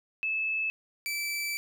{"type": "tone pair in turn", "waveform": ["sine", "sawtooth"], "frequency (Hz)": [2611, 2321], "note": ["E7", "D7"], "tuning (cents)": [-17, -21], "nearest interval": "major second", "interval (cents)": 204, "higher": "first", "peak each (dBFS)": -27, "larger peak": "neither", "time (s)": [[0.23, 0.7], [1.06, 1.57]], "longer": "second", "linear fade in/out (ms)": 0, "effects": []}